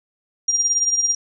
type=tone with tremolo; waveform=sine; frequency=5700 Hz; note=F8; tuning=34 cents sharp; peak=-13 dBFS; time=0.48-1.15 s; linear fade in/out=5 ms; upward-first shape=triangle; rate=18 Hz; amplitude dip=70%; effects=none

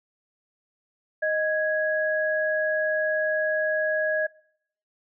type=tone pair together; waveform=sine; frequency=622.3 / 1661.3 Hz; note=D#5 / G#6; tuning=0 / 0 cents; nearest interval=octave + perfect fourth; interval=1700 cents; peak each=-24 / -25 dBFS; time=1.22-4.27 s; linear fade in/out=10 ms; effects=noise-tail reverb RT60 0.7 s tail -24 dB re dry

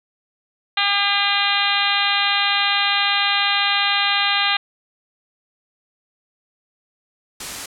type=harmonic tone; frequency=402.7 Hz; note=G4; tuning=47 cents sharp; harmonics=2 / 3 / 4 / 5 / 6 / 7 / 8 / 9 / 10; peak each=-25 / -25 / -25 / -25 / -25 / -25 / -25 / -25 / -25 dBFS; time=0.77-4.57 s; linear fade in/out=5 ms
type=noise; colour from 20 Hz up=white; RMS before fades=-29 dBFS; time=7.4-7.66 s; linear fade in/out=5 ms
effects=low-pass 10000 Hz 12 dB/octave

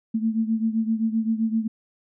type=beating tone pair; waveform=sine; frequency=221.3 / 229 Hz; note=A3 / A#3; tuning=+10 / -31 cents; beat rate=7.7 Hz; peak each=-22 / -26 dBFS; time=0.14-1.68 s; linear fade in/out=10 ms; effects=none

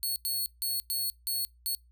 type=tone bursts at uneven times; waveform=5% pulse; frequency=4372 Hz; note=C#8; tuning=25 cents flat; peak=-22 dBFS; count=6; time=0.03-0.16 / 0.25-0.46 / 0.62-0.8 / 0.9-1.1 / 1.27-1.45 / 1.66-1.75 s; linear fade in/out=0 ms; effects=noise-tail reverb RT60 0.2 s tail -25 dB re dry + added 60 Hz sine -57 dBFS peak until 1.91 s

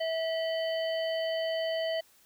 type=harmonic tone with a mistuned harmonic; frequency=651 Hz; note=E5; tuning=22 cents flat; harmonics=1 / 3 / 5 / 7; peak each=-29 / -40 / -39 / -45 dBFS; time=0-2.01 s; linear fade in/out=10 ms; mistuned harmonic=5; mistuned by=-120 cents; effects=white hiss -62 dBFS RMS until 2.25 s

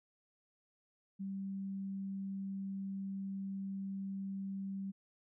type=tone; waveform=sine; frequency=194.7 Hz; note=G3; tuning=12 cents flat; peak=-38 dBFS; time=1.19-4.92 s; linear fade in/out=20 ms; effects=none

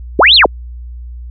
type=linear two-way sweep; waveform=sine; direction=up then down; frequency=244.6 to 4354 to 244.6 Hz; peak=-3 dBFS; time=0.19-0.46 s; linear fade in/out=2 ms; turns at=0.35 s; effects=added 60 Hz sine -25 dBFS peak until 1.3 s

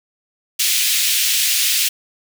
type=high-pass noise; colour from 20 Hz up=pink; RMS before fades=-17 dBFS; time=0.59-1.89 s; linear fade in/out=10 ms; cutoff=2500 Hz; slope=24 dB/octave; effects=none

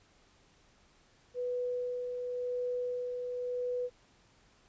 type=tone with tremolo; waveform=sine; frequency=493.9 Hz; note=B4; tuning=in tune; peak=-31 dBFS; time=1.34-3.9 s; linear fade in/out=50 ms; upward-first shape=sine; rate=0.93 Hz; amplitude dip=35%; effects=pink hiss -65 dBFS RMS until 4.68 s + resampled to 16000 Hz

